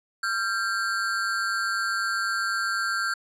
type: ring-modulated tone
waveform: square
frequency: 1480 Hz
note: F#6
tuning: in tune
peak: -22 dBFS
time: 0.23-3.14 s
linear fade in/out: 5 ms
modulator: 104 Hz
effects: low-pass 9000 Hz 12 dB/octave